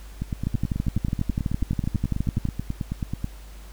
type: two click trains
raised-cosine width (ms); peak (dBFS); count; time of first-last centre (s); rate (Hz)
5; -11 / -14; 25 / 29; 0.47-2.453 / 0.22-3.244; 12.1 / 9.26
effects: added 50 Hz sine -39 dBFS peak until 3.72 s + pink hiss -50 dBFS RMS until 3.72 s